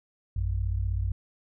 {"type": "tone pair together", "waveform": "sine", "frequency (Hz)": [56.62, 92.5], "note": ["A#1", "F#2"], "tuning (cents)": [-50, 0], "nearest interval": "minor sixth", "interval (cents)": 850, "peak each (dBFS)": -28, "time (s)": [0.36, 1.12], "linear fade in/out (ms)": 5, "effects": []}